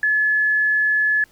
sine tone, 1714 Hz, A6, 46 cents flat, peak -15 dBFS, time 0.03-1.24 s, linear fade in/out 2 ms, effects pink hiss -55 dBFS RMS until 1.31 s

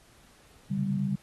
sine tone cluster, 133.4 / 142.3 / 195.9 Hz, C3 / C#3 / G3, +34 / +46 / -1 cents, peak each -37 / -31 / -28 dBFS, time 0.7-1.16 s, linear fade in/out 10 ms, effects pink hiss -59 dBFS RMS until 1.22 s + AAC 32 kbps

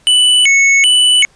square tone with vibrato, 2563 Hz, E7, 49 cents flat, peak -7 dBFS, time 0.07-1.25 s, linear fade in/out 0 ms, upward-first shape square, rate 1.3 Hz, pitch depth 260 cents each way, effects pink hiss -50 dBFS RMS until 1.35 s + resampled to 22050 Hz

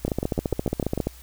two click trains, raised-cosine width 2 ms, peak -11 / -10 dBFS, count 7 / 16, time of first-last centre 0.08-0.977 / 0.05-1.07 s, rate 6.69 / 14.7 Hz, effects added 60 Hz sine -45 dBFS peak until 1.22 s + white hiss -50 dBFS RMS until 1.22 s

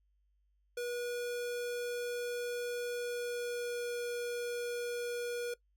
square tone with pitch glide, 483.7 to 480.6 Hz, B4 to B4, -36 to -47 cents, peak -36 dBFS, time 0.77-5.54 s, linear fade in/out 5 ms, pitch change -11 cents, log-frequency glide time 2.91-3.96 s, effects noise-tail reverb RT60 0.1 s tail -19 dB re dry + added 50 Hz sine -70 dBFS peak until 5.76 s

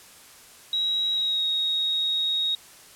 sine tone with pitch glide, 3843 to 3764 Hz, B7 to A#7, -48 to +16 cents, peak -22 dBFS, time 0.73-2.55 s, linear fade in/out 2 ms, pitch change -36 cents, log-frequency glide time 1.12-1.44 s, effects white hiss -49 dBFS RMS until 2.95 s + low-pass 12000 Hz 12 dB/octave

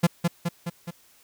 45% pulse tone with echo, 171.2 Hz, F3, 34 cents flat, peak -15 dBFS, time 0.03-0.07 s, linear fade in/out 10 ms, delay 210 ms, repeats 4, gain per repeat -4 dB, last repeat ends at 0.91 s, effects white hiss -58 dBFS RMS until 1.23 s

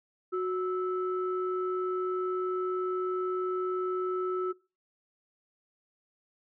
sine tone pair together, 367.9 / 1311 Hz, F#4 / E6, -10 / -10 cents, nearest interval octave + minor seventh, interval 2200 cents, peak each -28 / -34 dBFS, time 0.32-4.53 s, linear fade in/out 20 ms, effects noise-tail reverb RT60 0.3 s tail -21 dB re dry + tanh soft clip ceiling -20 dBFS

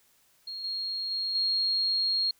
sine tone with level steps, 4263 Hz, C8, 32 cents sharp, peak -35 / -30 / -28 / -24 dBFS, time 0.47-2.31 s, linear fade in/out 5 ms, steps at 0.64 / 1.11 / 1.35 s, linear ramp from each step 2 ms, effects white hiss -65 dBFS RMS until 2.39 s

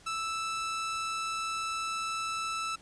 sawtooth tone, 1318.5 Hz, E6, in tune, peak -28 dBFS, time 0.06-2.76 s, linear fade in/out 10 ms, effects pink hiss -57 dBFS RMS until 2.81 s + resampled to 22050 Hz

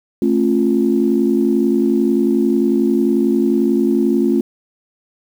sine chord, A augmented, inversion none, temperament equal with one note detuned, 220 / 271.2 / 349.2 Hz, A3 / C#4 / E#4, 0 / -38 / 0 cents, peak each -16 dBFS, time 0.22-4.41 s, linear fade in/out 2 ms, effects tanh soft clip ceiling -2 dBFS + 7-bit

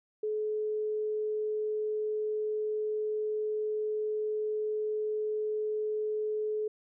sine tone, 427.7 Hz, A4, 49 cents flat, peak -29 dBFS, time 0.23-6.68 s, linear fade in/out 5 ms, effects none

